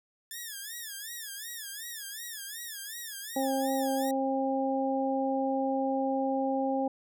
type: tone with vibrato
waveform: 5% pulse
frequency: 1744 Hz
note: A6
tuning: 16 cents flat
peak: -28 dBFS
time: 0.31-4.11 s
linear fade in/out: 2 ms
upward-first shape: sine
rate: 2.7 Hz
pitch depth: 160 cents each way
type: harmonic tone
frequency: 268.1 Hz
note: C4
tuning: 42 cents sharp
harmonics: 1 / 2 / 3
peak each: -30 / -31 / -32 dBFS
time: 3.36-6.88 s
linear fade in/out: 5 ms
effects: none